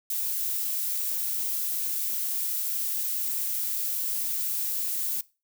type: noise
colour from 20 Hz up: violet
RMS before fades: -29 dBFS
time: 0.1-5.21 s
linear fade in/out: 2 ms
effects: noise-tail reverb RT60 0.3 s tail -21 dB re dry